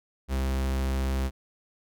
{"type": "tone", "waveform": "45% pulse", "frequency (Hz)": 66.2, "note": "C2", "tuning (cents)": 21, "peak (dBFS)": -25, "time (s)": [0.28, 1.31], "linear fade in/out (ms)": 50, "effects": []}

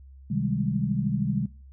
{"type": "chord", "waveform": "sine", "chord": "Ab major seventh", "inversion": "first", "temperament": "just", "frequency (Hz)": [129.78, 155.74, 194.67, 207.7], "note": ["C3", "Eb3", "G3", "Ab3"], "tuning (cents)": [-14, 2, -12, 0], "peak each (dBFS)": -29, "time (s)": [0.3, 1.46], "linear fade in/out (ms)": 10, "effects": ["noise-tail reverb RT60 0.4 s tail -21 dB re dry", "added 67 Hz sine -45 dBFS peak until 1.72 s"]}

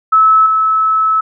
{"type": "tone with level steps", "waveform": "sine", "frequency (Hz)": 1300, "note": "E6", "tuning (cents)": -24, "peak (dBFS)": [-5, -9], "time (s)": [0.12, 1.21], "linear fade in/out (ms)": 10, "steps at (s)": 0.46, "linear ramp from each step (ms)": 2, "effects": []}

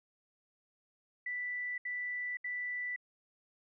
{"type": "tone bursts", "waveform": "sine", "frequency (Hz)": 1975.5, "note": "B6", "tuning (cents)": 0, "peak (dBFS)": -35, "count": 3, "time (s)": [1.26, 2.962], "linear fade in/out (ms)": 5, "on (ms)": 520, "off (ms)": 71, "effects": []}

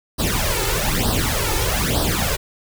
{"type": "noise with flanger", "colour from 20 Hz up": "pink", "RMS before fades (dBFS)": -20, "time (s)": [0.18, 2.37], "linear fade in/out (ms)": 20, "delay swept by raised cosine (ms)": [0.21, 2.31], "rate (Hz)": 1.1, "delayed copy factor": 0.8, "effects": []}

